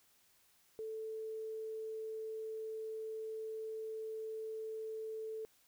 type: tone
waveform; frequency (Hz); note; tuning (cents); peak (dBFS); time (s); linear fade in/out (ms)
sine; 440; A4; 0; -40; 0.79-5.45; 0
effects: white hiss -70 dBFS RMS until 5.67 s